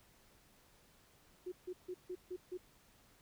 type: tone bursts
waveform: sine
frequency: 363.4 Hz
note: F#4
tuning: 31 cents flat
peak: -40 dBFS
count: 6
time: 1.46-2.576 s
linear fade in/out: 10 ms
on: 61 ms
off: 150 ms
effects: pink hiss -67 dBFS RMS until 3.21 s